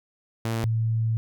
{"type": "tone pair in turn", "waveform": ["sawtooth", "sine"], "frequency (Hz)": [113.6, 112.42], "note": ["A#2", "A2"], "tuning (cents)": [-44, 38], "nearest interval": "unison", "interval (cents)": 18, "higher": "first", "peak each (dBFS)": -21, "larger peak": "neither", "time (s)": [[0.45, 0.64], [0.64, 1.17]], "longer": "second", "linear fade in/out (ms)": 0, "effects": []}